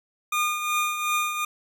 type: tone with tremolo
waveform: 25% pulse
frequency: 1216 Hz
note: D#6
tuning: 40 cents flat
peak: -17 dBFS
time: 0.32-1.45 s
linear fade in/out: 5 ms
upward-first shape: triangle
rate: 2.7 Hz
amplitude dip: 60%
effects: none